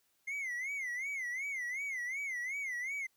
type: tone with vibrato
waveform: triangle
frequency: 2093 Hz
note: C7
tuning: in tune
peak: -34 dBFS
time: 0.27-3.07 s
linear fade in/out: 10 ms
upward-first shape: sine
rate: 2.7 Hz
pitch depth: 150 cents each way
effects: white hiss -75 dBFS RMS until 3.16 s